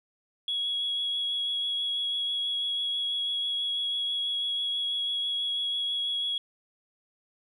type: tone with vibrato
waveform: sine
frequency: 3337 Hz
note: G#7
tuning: 8 cents sharp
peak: -26 dBFS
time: 0.48-6.38 s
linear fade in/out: 2 ms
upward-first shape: triangle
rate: 6.1 Hz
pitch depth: 14 cents each way
effects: tanh soft clip ceiling -22 dBFS